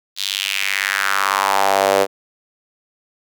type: tone with high-pass filter sweep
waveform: sawtooth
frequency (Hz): 98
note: G2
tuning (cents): 0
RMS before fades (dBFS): -18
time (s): 0.16-2.07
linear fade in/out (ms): 50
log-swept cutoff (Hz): 3900 to 490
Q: 3.1
effects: none